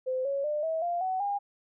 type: tone with pitch steps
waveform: sine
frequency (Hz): 515 / 555.2 / 598.5 / 645.1 / 695.4 / 749.7 / 808.1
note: C5 / C#5 / D5 / E5 / F5 / F#5 / G#5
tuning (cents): -28 / +3 / +33 / -38 / -8 / +23 / -48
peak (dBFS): -27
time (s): 0.06-1.39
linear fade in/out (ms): 20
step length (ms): 190
effects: none